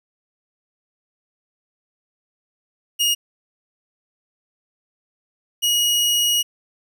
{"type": "tone pair in turn", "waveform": "sawtooth", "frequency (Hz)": [2862, 2895], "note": ["F7", "F#7"], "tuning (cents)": [42, -38], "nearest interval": "unison", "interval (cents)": 20, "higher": "second", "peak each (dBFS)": -13, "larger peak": "neither", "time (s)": [[2.99, 3.15], [5.62, 6.43]], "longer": "second", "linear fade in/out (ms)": 20, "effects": []}